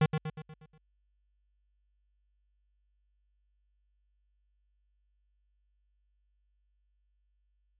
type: tone with echo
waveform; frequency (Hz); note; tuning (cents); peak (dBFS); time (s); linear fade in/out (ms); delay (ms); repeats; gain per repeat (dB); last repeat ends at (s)
square; 155.56; D#3; 0; -22; 0.01-0.06; 5; 120; 6; -6; 0.78
effects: added 50 Hz sine -70 dBFS peak until 7.79 s + resampled to 8000 Hz